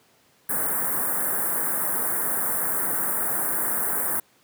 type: band-stop noise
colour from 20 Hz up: white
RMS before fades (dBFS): -25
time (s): 0.49-4.2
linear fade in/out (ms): 5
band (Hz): 1800 to 8900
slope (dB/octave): 48
effects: pink hiss -60 dBFS RMS until 4.43 s + high-pass 150 Hz 12 dB/octave